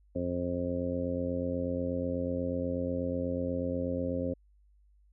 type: harmonic tone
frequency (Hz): 88.2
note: F2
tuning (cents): +18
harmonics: 1 / 2 / 3 / 4 / 5 / 6 / 7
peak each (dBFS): -38 / -39 / -34 / -45 / -41 / -34 / -45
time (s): 0.15-4.34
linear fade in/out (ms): 10
effects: added 50 Hz sine -60 dBFS peak until 5.12 s